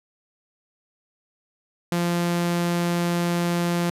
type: tone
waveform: sawtooth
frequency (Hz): 173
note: F3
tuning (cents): -16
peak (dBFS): -17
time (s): 1.92-3.9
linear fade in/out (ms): 2
effects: resampled to 32000 Hz